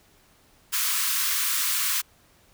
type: high-pass noise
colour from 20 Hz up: white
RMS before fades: -25 dBFS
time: 0.72-2.02 s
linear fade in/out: 20 ms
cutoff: 990 Hz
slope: 96 dB/octave
effects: pink hiss -59 dBFS RMS until 2.53 s